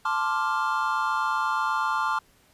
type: chord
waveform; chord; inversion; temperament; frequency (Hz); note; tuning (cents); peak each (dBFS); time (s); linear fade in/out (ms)
triangle; D minor seventh; second; equal; 880 / 1046.5 / 1174.7 / 1396.9; A5 / C6 / D6 / F6; 0 / 0 / 0 / 0; -27; 0.05-2.19; 5
effects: pink hiss -60 dBFS RMS until 2.53 s + resampled to 32000 Hz